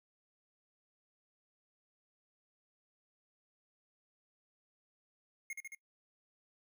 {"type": "tone with echo", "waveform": "square", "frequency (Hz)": 2149, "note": "C7", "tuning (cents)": 46, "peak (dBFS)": -40, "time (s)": [5.5, 5.53], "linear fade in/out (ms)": 2, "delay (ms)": 73, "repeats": 3, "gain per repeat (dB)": -2, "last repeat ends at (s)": 5.749, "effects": ["noise-tail reverb RT60 0.1 s tail -22 dB re dry"]}